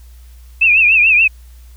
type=tone with vibrato; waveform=sine; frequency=2556 Hz; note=D#7; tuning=46 cents sharp; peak=-7 dBFS; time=0.61-1.28 s; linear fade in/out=10 ms; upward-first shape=triangle; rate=6.9 Hz; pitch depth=130 cents each way; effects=added 60 Hz sine -36 dBFS peak until 1.76 s + white hiss -52 dBFS RMS until 1.76 s